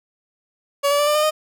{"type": "tone with pitch steps", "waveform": "30% pulse", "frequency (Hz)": [566, 575.9, 586, 596.2, 606.6, 617.2], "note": ["C#5", "D5", "D5", "D5", "D#5", "D#5"], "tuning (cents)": [36, -34, -4, 26, -44, -14], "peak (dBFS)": -13, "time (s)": [0.83, 1.31], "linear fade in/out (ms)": 20, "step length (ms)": 80, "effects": []}